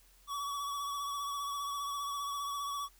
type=tone with vibrato; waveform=square; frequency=1134 Hz; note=C#6; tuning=39 cents sharp; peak=-36 dBFS; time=0.27-2.89 s; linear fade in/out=50 ms; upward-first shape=triangle; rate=15 Hz; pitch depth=36 cents each way; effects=added 43 Hz sine -63 dBFS peak until 2.99 s + white hiss -65 dBFS RMS until 2.99 s